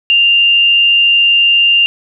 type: tone with frequency modulation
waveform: sine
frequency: 2794 Hz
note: F7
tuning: in tune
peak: -6 dBFS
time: 0.1-1.86 s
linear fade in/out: 0 ms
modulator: 94.6 Hz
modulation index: 0.34
effects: none